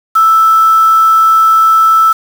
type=tone with quantisation; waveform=sine; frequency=1318.5 Hz; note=E6; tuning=in tune; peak=-4 dBFS; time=0.15-2.13 s; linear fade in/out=10 ms; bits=4; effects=none